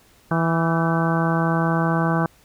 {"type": "harmonic tone with a mistuned harmonic", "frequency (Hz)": 164.81, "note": "E3", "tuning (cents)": 0, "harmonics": [1, 2, 3, 4, 5, 6, 7, 8, 9], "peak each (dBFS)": [-20, -26, -30, -28, -28, -31, -28, -33, -29], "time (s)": [0.31, 2.26], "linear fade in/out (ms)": 2, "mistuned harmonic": 9, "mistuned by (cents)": 47, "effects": ["pink hiss -55 dBFS RMS until 2.44 s"]}